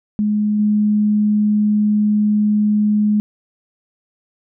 sine tone with level steps, 210 Hz, G#3, 19 cents sharp, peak -14 / -12 dBFS, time 0.19-3.2 s, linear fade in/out 0 ms, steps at 0.59 s, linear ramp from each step 5 ms, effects none

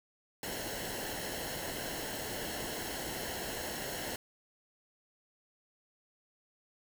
pink noise with comb filter, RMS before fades -39 dBFS, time 0.43-4.16 s, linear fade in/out 2 ms, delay 0.83 ms, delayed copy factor -0.65, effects none

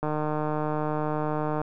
click train, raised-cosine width 1 ms, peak -15 dBFS, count 242, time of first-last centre 0.03-1.616 s, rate 152 Hz, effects none

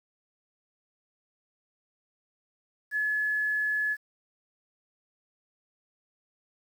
sine tone with quantisation, 1708 Hz, G#6, 48 cents sharp, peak -25 dBFS, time 2.91-3.97 s, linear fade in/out 50 ms, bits 9, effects none

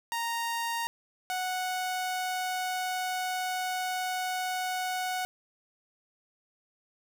sawtooth tone pair in turn, 930 / 738.1 Hz, A#5 / F#5, -4 / -4 cents, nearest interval major third, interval 400 cents, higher first, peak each -26 dBFS, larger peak neither, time 0.12-0.87 / 1.3-5.25 s, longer second, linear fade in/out 0 ms, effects none

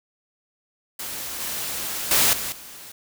white noise with level steps, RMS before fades -32 / -29 / -18 / -29 / -41 dBFS, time 0.99-2.92 s, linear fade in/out 5 ms, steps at 1.4 / 2.11 / 2.33 / 2.52 s, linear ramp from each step 2 ms, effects none

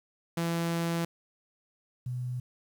sawtooth / sine tone pair in turn, 168.1 / 124.65 Hz, E3 / B2, +34 / +16 cents, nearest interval perfect fourth, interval 518 cents, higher first, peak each -24 / -31 dBFS, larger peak first, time 0.37-1.05 / 2.06-2.4 s, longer first, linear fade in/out 5 ms, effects 10-bit

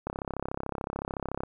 click train, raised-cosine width 1 ms, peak -18 dBFS, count 47, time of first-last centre 0.07-1.435 s, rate 33.7 Hz, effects 10-bit

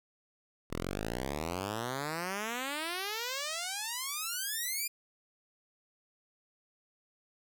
5% pulse exponential sweep, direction up, 38.55 to 2451 Hz, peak -23 dBFS, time 0.7-4.88 s, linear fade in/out 10 ms, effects none

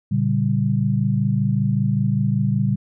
sine chord, G diminished, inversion first, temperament equal with one note detuned, 116.54 / 141.75 / 196 Hz, Bb2 / Db3 / G3, 0 / +39 / 0 cents, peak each -21 dBFS, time 0.11-2.76 s, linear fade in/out 10 ms, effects none

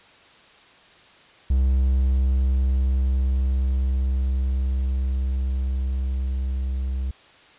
triangle tone with level ramp, 65.41 Hz, C2, in tune, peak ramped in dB -14 to -21 dBFS, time 1.5-7.11 s, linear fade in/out 5 ms, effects white hiss -51 dBFS RMS until 7.58 s + resampled to 8000 Hz

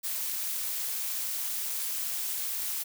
blue noise with amplitude modulation, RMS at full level -30 dBFS, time 0.03-2.84 s, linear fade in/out 20 ms, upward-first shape sine, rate 236 Hz, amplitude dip 60%, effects none

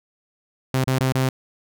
sawtooth tone with dropouts, 130.81 Hz, C3, in tune, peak -14 dBFS, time 0.74-1.29 s, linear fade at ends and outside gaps 2 ms, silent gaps 0.842-0.874 / 0.987-1.007 / 1.123-1.15 s, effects none

